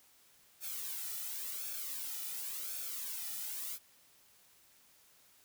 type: noise with flanger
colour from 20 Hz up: blue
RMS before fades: -41 dBFS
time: 0.6-3.79 s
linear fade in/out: 50 ms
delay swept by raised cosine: 1 to 1.87 ms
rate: 0.92 Hz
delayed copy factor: -0.65
effects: white hiss -65 dBFS RMS until 5.44 s